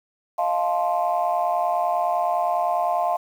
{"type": "chord", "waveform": "sine", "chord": "F dominant seventh", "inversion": "third", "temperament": "just", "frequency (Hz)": [628.6, 698.5, 873.1, 1047.7], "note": ["Eb5", "F5", "A5", "C6"], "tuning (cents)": [18, 0, -14, 2], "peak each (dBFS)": [-27, -21, -27, -27], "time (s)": [0.38, 3.17], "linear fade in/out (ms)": 10, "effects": ["tanh soft clip ceiling -11 dBFS", "8-bit"]}